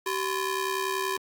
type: ring-modulated tone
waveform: sawtooth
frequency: 698.5 Hz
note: F5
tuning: in tune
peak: -20 dBFS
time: 0.06-1.17 s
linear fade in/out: 5 ms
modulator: 314 Hz
effects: Opus 48 kbps